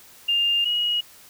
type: tone pair in turn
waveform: sine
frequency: 2806 / 2895 Hz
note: F7 / F#7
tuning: +8 / -38 cents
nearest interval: minor second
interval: 54 cents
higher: second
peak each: -18 / -20 dBFS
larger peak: first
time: 0.28-0.65 / 0.65-1.01 s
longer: first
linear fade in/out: 10 ms
effects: white hiss -49 dBFS RMS until 1.29 s